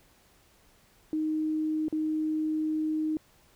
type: tone with dropouts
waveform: sine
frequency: 311.1 Hz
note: D#4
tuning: in tune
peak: -26 dBFS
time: 1.13-3.17 s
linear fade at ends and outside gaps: 1 ms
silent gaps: 1.883-1.926 s
effects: pink hiss -62 dBFS RMS until 3.55 s